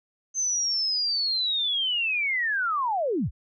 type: linear sweep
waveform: sine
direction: down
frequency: 6272 to 32.7 Hz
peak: -23 dBFS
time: 0.34-3.31 s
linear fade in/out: 50 ms
effects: none